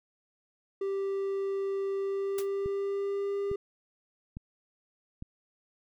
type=tone with pitch glide; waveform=triangle; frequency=392 to 400 Hz; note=G4 to G4; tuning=0 to +35 cents; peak=-27 dBFS; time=0.81-3.56 s; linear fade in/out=5 ms; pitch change=+35 cents; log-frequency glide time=1.97-3.38 s
type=noise with exponential decay; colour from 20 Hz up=white; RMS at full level=-34 dBFS; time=2.38-2.48 s; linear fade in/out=5 ms; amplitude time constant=20 ms
type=click train; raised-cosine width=5 ms; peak=-27 dBFS; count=4; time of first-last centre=2.66-5.224 s; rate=1.17 Hz
effects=none